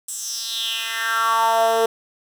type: tone with high-pass filter sweep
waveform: 10% pulse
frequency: 226.7 Hz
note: A#3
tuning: 48 cents flat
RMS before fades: -21 dBFS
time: 0.08-1.86 s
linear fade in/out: 5 ms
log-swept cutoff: 8200 to 460 Hz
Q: 4.3
effects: none